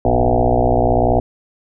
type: tone with frequency modulation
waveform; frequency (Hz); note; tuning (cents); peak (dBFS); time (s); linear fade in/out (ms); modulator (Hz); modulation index
sine; 372; F#4; +9; -11; 0.05-1.2; 2; 60.7; 6.5
effects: none